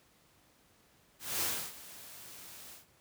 white noise with ADSR envelope, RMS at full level -32 dBFS, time 1.19-2.86 s, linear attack 230 ms, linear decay 300 ms, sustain -18 dB, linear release 140 ms, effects pink hiss -66 dBFS RMS until 3 s + high-pass 60 Hz 12 dB/octave

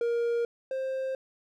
triangle tone pair in turn, 470.2 / 527.8 Hz, A#4 / C5, +15 / +15 cents, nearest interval major second, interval 200 cents, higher second, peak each -23 / -27 dBFS, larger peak first, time 0.01-0.45 / 0.71-1.15 s, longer neither, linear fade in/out 2 ms, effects none

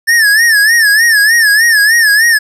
square tone with vibrato, 1760 Hz, A6, in tune, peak -6 dBFS, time 0.07-2.39 s, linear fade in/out 20 ms, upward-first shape sine, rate 3.3 Hz, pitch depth 120 cents each way, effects resampled to 32000 Hz + 8-bit

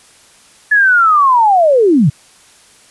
sine linear sweep, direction down, 1724 to 119 Hz, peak -6 dBFS, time 0.71-2.1 s, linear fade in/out 10 ms, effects white hiss -45 dBFS RMS until 2.9 s + resampled to 24000 Hz

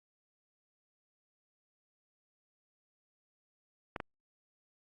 clicks, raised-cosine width 0.5 ms, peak -21 dBFS, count 2, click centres 3.962 / 4.002 s, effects Opus 48 kbps

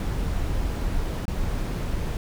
brown noise with dropouts, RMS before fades -26 dBFS, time 0-2.17 s, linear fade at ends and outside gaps 1 ms, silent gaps 1.254-1.28 s, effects none

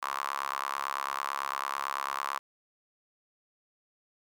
sawtooth tone with high-pass filter, 69 Hz, C#2, 7 cents flat, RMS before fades -34 dBFS, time 0.02-2.39 s, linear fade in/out 10 ms, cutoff 1100 Hz, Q 5.8, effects none

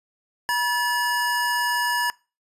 square tone pair together, 964.8 / 1729 Hz, B5 / A6, -41 / -31 cents, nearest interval minor seventh, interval 1010 cents, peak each -24 dBFS, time 0.49-2.1 s, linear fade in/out 0 ms, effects noise-tail reverb RT60 0.3 s tail -22 dB re dry + resampled to 32000 Hz

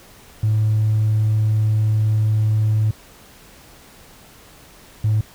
triangle tone pair in turn, 108 / 107.6 Hz, A2 / A2, -32 / -38 cents, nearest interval unison, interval 6 cents, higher first, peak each -11 dBFS, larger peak neither, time 0.43-2.91 / 5.04-5.21 s, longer first, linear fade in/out 5 ms, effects tanh soft clip ceiling -11 dBFS + pink hiss -46 dBFS RMS until 5.34 s

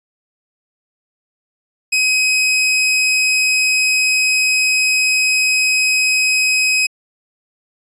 sawtooth tone, 2531 Hz, D#7, 29 cents sharp, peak -9 dBFS, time 1.92-6.87 s, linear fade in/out 10 ms, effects resampled to 22050 Hz

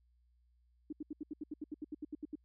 sine tone bursts, 301.6 Hz, D4, 46 cents sharp, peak -38 dBFS, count 15, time 0.9-2.355 s, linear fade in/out 5 ms, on 27 ms, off 75 ms, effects added 60 Hz sine -68 dBFS peak until 2.44 s

